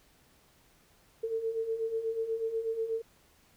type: beating tone pair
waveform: sine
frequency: 444 / 452.2 Hz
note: A4 / A4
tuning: +16 / +47 cents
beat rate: 8.2 Hz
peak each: -37 / -31 dBFS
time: 1.23-3.02 s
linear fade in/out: 10 ms
effects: pink hiss -64 dBFS RMS until 3.56 s